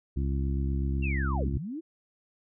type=harmonic tone; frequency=68.1 Hz; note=C#2; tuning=30 cents flat; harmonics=1 / 2 / 3 / 4 / 5; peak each=-27 / -33 / -37 / -39 / -41 dBFS; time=0.16-1.58 s; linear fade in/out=10 ms
type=linear two-way sweep; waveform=sine; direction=down then up; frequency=2794 to 55 to 342.6 Hz; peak=-33 dBFS; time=1.02-1.81 s; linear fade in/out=20 ms; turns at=1.5 s
effects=none